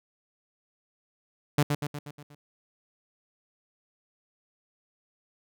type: tone with echo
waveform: sawtooth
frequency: 146.2 Hz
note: D3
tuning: 7 cents flat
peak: -15 dBFS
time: 1.58-1.63 s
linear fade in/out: 5 ms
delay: 120 ms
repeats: 6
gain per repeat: -5 dB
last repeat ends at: 2.35 s
effects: none